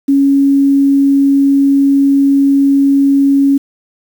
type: tone with quantisation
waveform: sine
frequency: 277.2 Hz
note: C#4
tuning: in tune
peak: -6 dBFS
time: 0.08-3.58 s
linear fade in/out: 10 ms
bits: 6
effects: none

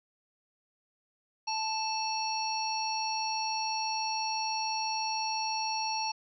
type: harmonic tone with a mistuned harmonic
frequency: 880 Hz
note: A5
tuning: in tune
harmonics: 1 / 3 / 5 / 6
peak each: -32 / -39 / -37 / -37 dBFS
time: 1.47-6.12 s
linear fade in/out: 10 ms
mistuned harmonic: 6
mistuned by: +100 cents
effects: none

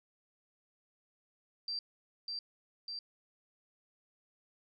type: tone with echo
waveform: sine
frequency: 4699 Hz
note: D8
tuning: in tune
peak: -35 dBFS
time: 1.68-1.79 s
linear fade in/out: 2 ms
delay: 600 ms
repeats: 2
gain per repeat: -2 dB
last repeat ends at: 2.99 s
effects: none

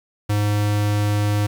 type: tone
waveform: square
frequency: 103.83 Hz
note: G#2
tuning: in tune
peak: -18 dBFS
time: 0.29-1.47 s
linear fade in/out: 10 ms
effects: 8-bit

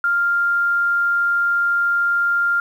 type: tone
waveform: sine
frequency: 1396.9 Hz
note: F6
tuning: in tune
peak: -15 dBFS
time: 0.04-2.6 s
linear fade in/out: 2 ms
effects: 8-bit

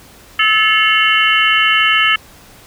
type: harmonic tone with a mistuned harmonic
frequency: 433 Hz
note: A4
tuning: 28 cents flat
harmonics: 3 / 4 / 5 / 6 / 7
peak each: -16 / -16 / -16 / -16 / -16 dBFS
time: 0.39-2.16 s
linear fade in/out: 5 ms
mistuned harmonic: 6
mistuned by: +100 cents
effects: pink hiss -42 dBFS RMS until 2.66 s

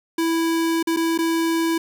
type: tone with dropouts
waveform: square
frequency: 329.6 Hz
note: E4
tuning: in tune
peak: -19 dBFS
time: 0.18-1.78 s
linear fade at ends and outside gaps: 5 ms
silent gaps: 0.828-0.871 / 0.964-0.969 / 1.178-1.187 s
effects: 8-bit

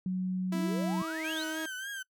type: tone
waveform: sine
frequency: 184.9 Hz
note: F#3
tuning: 1 cent flat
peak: -29 dBFS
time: 0.06-1.02 s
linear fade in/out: 2 ms
type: tone with pitch glide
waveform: sawtooth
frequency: 329.6 to 316.7 Hz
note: E4 to D#4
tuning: 0 to +31 cents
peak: -31 dBFS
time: 0.52-1.66 s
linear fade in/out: 5 ms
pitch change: -69 cents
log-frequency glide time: 0.88-1.25 s
type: exponential sweep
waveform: sine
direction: up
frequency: 233.1 to 4367 Hz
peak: -37 dBFS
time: 0.54-1.44 s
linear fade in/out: 5 ms
type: tone with vibrato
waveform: 35% pulse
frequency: 1568 Hz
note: G6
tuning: in tune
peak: -35 dBFS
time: 1.24-2.03 s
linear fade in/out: 10 ms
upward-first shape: triangle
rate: 3.4 Hz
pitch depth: 92 cents each way
effects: noise-tail reverb RT60 0.1 s tail -23 dB re dry

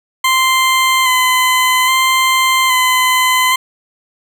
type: tone with vibrato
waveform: 20% pulse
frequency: 1032 Hz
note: C6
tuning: 24 cents flat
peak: -5 dBFS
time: 0.24-3.56 s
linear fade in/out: 5 ms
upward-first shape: square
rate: 0.61 Hz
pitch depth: 20 cents each way
effects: none

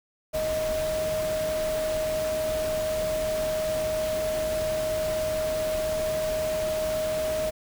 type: tone in noise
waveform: sine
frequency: 625 Hz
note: D#5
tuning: 8 cents sharp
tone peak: -25 dBFS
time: 0.33-7.51 s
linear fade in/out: 20 ms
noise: pink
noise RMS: -35 dBFS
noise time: 0.33-7.51 s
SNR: +7 dB
effects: none

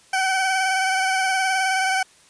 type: tone with vibrato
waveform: 20% pulse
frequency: 760 Hz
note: F#5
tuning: 46 cents sharp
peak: -14 dBFS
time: 0.13-2.03 s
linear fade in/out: 5 ms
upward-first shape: sine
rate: 19 Hz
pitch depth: 31 cents each way
effects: white hiss -53 dBFS RMS until 2.29 s + resampled to 22050 Hz

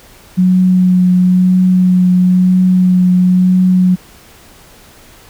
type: tone with vibrato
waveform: sine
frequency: 182.7 Hz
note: F#3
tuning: 22 cents flat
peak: -6 dBFS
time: 0.37-3.96 s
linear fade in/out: 20 ms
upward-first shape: triangle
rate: 1 Hz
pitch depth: 16 cents each way
effects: pink hiss -41 dBFS RMS until 5.29 s

